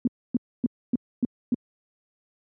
sine tone bursts, 243.3 Hz, B3, 26 cents flat, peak -18 dBFS, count 6, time 0.05-1.544 s, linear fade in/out 2 ms, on 24 ms, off 270 ms, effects high-pass 100 Hz 12 dB/octave

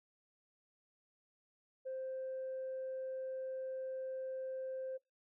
sine tone, 523.3 Hz, C5, in tune, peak -38 dBFS, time 1.85-4.98 s, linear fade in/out 20 ms, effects noise-tail reverb RT60 0.2 s tail -25 dB re dry + tanh soft clip ceiling -36 dBFS

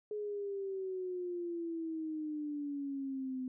sine exponential sweep, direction down, 423.5 to 254.4 Hz, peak -36 dBFS, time 0.11-3.48 s, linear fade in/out 2 ms, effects none

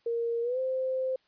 sine tone with pitch glide, 466.2 to 520.3 Hz, A#4 to C5, 0 to -10 cents, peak -27 dBFS, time 0.06-1.16 s, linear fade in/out 5 ms, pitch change +190 cents, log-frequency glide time 0.42-0.59 s, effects white hiss -69 dBFS RMS until 1.27 s + resampled to 11025 Hz

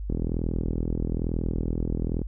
click train, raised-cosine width 3 ms, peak -15 dBFS, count 88, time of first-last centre 0.1-2.217 s, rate 41.1 Hz, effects added 50 Hz sine -30 dBFS peak until 2.27 s

